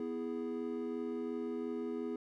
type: chord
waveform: triangle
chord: E major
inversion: second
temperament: equal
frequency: 246.9 / 329.6 / 415.3 Hz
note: B3 / E4 / G#4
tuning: 0 / 0 / 0 cents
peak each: -38 / -40 / -38 dBFS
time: 0-2.16 s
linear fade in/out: 2 ms
effects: none